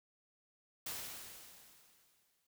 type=noise with exponential decay; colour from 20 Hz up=white; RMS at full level=-41 dBFS; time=0.86-2.47 s; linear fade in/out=5 ms; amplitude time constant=350 ms; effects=none